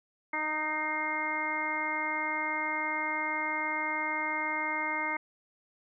harmonic tone with a mistuned harmonic, 308.7 Hz, D#4, 14 cents flat, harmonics 1 / 2 / 3 / 4 / 5 / 6 / 7, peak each -41 / -42 / -35 / -39 / -41 / -42 / -32 dBFS, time 0.33-5.17 s, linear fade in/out 5 ms, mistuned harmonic 7, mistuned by -29 cents, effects none

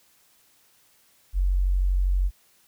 sine tone, 46.25 Hz, F#1, in tune, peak -19 dBFS, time 1.33-2.31 s, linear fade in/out 50 ms, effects white hiss -61 dBFS RMS until 2.67 s

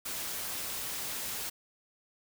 white noise, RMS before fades -37 dBFS, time 0.05-1.5 s, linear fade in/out 10 ms, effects none

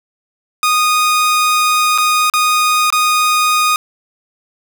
sawtooth tone with dropouts, 1237 Hz, D#6, 10 cents flat, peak -7 dBFS, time 0.63-3.76 s, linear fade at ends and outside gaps 1 ms, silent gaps 1.978-1.983 / 2.299-2.337 / 2.903-2.925 s, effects none

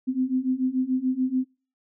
sine beating tone pair, 253.9 / 260.8 Hz, B3 / C4, +48 / -5 cents, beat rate 6.9 Hz, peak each -26 / -24 dBFS, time 0.07-1.45 s, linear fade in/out 20 ms, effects noise-tail reverb RT60 0.4 s tail -26 dB re dry

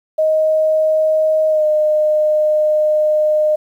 sine tone with pitch glide, 626 to 611.3 Hz, D#5 to D#5, +10 to -31 cents, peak -11 dBFS, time 0.18-3.56 s, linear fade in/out 10 ms, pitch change -41 cents, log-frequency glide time 1.48-1.65 s, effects 8-bit

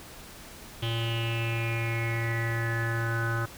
square tone with low-pass filter sweep, 115 Hz, A#2, 23 cents flat, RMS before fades -29 dBFS, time 0.82-3.46 s, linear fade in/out 10 ms, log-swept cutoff 3200 to 1400 Hz, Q 9.1, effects pink hiss -46 dBFS RMS until 3.57 s

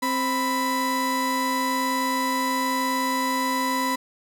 35% pulse tone pair together, 262.5 / 991 Hz, C4 / B5, +6 / +6 cents, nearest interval octave + major seventh, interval 2300 cents, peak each -25 / -22 dBFS, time 0.02-3.96 s, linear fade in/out 10 ms, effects none

